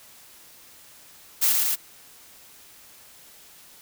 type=noise with echo; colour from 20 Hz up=blue; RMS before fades=-20 dBFS; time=1.41-1.54 s; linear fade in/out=20 ms; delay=110 ms; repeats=2; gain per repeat=-2 dB; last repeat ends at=1.76 s; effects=white hiss -50 dBFS RMS until 3.81 s